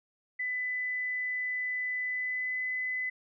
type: tone with pitch glide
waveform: sine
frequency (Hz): 2000 to 2013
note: B6 to B6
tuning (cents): +21 to +33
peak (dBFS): -30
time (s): 0.39-3.1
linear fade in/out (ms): 10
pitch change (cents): +12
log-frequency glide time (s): 2.04-2.62
effects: none